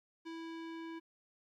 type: tone with low-pass filter sweep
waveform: square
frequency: 328.7 Hz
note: E4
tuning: 5 cents flat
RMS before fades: -45 dBFS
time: 0.25-1 s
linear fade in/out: 20 ms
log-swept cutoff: 4300 to 2600 Hz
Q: 1
effects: 13-bit